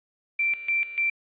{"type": "tone with tremolo", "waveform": "sine", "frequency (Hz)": 2349, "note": "D7", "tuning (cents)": 0, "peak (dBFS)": -21, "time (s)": [0.39, 1.1], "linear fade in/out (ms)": 5, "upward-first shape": "square", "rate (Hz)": 3.4, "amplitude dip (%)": 80, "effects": ["resampled to 8000 Hz", "9-bit"]}